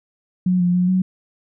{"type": "tone with pitch steps", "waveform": "sine", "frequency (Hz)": [182.2, 177, 180, 185.6], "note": ["F#3", "F3", "F#3", "F#3"], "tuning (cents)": [-26, 23, -47, 6], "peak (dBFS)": -14, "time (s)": [0.46, 1.02], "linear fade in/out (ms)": 5, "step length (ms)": 140, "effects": []}